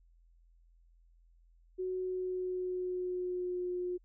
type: tone with pitch glide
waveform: sine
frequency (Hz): 370 to 358.8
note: F#4 to F4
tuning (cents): 0 to +47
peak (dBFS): -33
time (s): 1.78-3.98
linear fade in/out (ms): 20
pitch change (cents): -53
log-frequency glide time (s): 1.99-3.7
effects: added 42 Hz sine -61 dBFS peak until 4.04 s